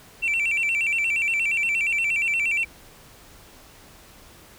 sine tone with vibrato, 2510 Hz, D#7, 15 cents sharp, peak -18 dBFS, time 0.22-2.65 s, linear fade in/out 20 ms, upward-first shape square, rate 8.5 Hz, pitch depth 130 cents each way, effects tanh soft clip ceiling -19 dBFS + pink hiss -49 dBFS RMS until 4.58 s

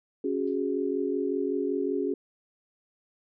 sine chord, C# suspended fourth, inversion none, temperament equal, 277.2 / 370 / 415.3 Hz, C#4 / F#4 / G#4, 0 / 0 / 0 cents, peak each -30 dBFS, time 0.24-2.14 s, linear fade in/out 5 ms
violet noise with exponential decay, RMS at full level -46 dBFS, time 0.47-0.66 s, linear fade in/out 5 ms, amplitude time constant 40 ms
effects resampled to 11025 Hz

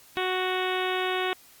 harmonic tone, 370 Hz, F#4, in tune, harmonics 1 / 2 / 3 / 4 / 5 / 6 / 7 / 8 / 9 / 10, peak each -29 / -32 / -34 / -35 / -36 / -37 / -37 / -38 / -39 / -39 dBFS, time 0.17-1.33 s, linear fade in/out 0 ms, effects white hiss -54 dBFS RMS until 1.6 s + Opus 48 kbps

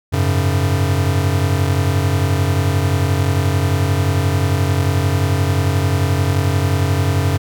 square chord, F# suspended second, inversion none, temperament equal, 92.5 / 103.83 / 138.59 Hz, F#2 / G#2 / C#3, 0 / 0 / 0 cents, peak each -17 / -22 / -20 dBFS, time 0.12-7.38 s, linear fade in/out 20 ms, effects none

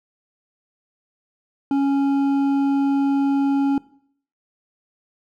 sine tone with hard clipping, 277.2 Hz, C#4, in tune, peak -18 dBFS, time 1.71-3.78 s, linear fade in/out 2 ms, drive 7 dB, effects noise-tail reverb RT60 0.6 s tail -20 dB re dry

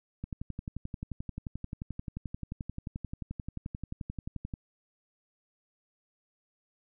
click train, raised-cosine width 5 ms, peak -24 dBFS, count 50, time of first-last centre 0.24-4.538 s, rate 11.4 Hz, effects none

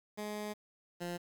15% pulse tone pair in turn, 210 / 174.63 Hz, G#3 / F3, +19 / 0 cents, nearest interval minor third, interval 319 cents, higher first, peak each -32 / -31 dBFS, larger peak second, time 0.17-0.54 / 1-1.18 s, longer first, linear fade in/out 20 ms, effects 10-bit

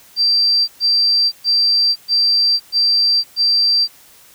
sine tone bursts, 4699 Hz, D8, in tune, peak -11 dBFS, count 6, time 0.16-3.88 s, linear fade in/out 50 ms, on 520 ms, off 120 ms, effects white hiss -46 dBFS RMS until 4.34 s

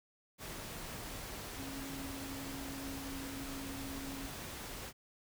sine tone in noise, 272.5 Hz, C#4, 29 cents flat, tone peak -44 dBFS, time 1.55-4.3 s, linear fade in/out 50 ms, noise pink, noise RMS -45 dBFS, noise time 0.38-4.93 s, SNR -2 dB, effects none

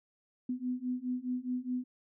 sine beating tone pair, 248.1 / 252.9 Hz, B3 / B3, +8 / +41 cents, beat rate 4.8 Hz, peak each -36 / -35 dBFS, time 0.49-1.84 s, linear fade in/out 5 ms, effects none

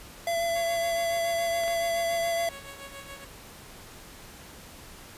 square tone with vibrato, 675 Hz, E5, 41 cents sharp, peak -26 dBFS, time 0.27-2.49 s, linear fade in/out 2 ms, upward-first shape sine, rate 7.1 Hz, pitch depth 14 cents each way
10% pulse tone with tremolo, 554.4 Hz, C#5, in tune, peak -32 dBFS, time 0.55-3.25 s, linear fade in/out 10 ms, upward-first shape sine, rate 7.1 Hz, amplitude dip 65%
clicks, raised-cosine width 0.3 ms, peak -24 dBFS, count 2, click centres 1.636 / 1.68 s
effects pink hiss -47 dBFS RMS until 5.17 s + resampled to 32000 Hz

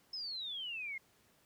sine exponential sweep, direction down, 5274 to 2093 Hz, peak -39 dBFS, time 0.13-0.98 s, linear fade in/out 5 ms, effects pink hiss -69 dBFS RMS until 1.45 s + high-pass 80 Hz 12 dB/octave

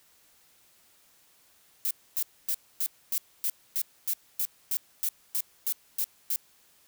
violet noise bursts, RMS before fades -28 dBFS, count 15, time 1.85-6.36 s, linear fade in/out 0 ms, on 58 ms, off 260 ms, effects white hiss -62 dBFS RMS until 6.87 s

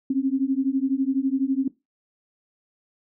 sine beating tone pair, 262.4 / 274.4 Hz, C4 / C#4, +5 / -17 cents, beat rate 12 Hz, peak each -23 dBFS, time 0.1-1.68 s, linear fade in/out 5 ms, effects noise-tail reverb RT60 0.2 s tail -18 dB re dry

